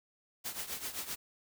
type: noise with tremolo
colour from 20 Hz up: white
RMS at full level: -37 dBFS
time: 0.44-1.16 s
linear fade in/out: 20 ms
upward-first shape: triangle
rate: 7.7 Hz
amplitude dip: 80%
effects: none